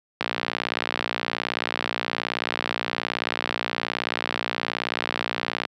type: click train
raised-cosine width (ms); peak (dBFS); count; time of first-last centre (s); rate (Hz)
0.3; -7; 321; 0.21-5.652; 58.8
effects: high-pass 150 Hz 12 dB/octave